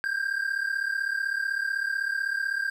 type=tone pair together; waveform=triangle; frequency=1576 / 1611.9 Hz; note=G6 / G6; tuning=+9 / +48 cents; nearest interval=unison; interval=39 cents; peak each=-27 dBFS; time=0.04-2.7 s; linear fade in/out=0 ms; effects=none